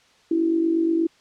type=tone with amplitude modulation; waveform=sine; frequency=329.6 Hz; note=E4; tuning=in tune; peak=-15 dBFS; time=0.31-1.07 s; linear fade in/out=5 ms; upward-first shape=sine; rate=48.4 Hz; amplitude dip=60%; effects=white hiss -57 dBFS RMS until 1.2 s + low-pass 5000 Hz 12 dB/octave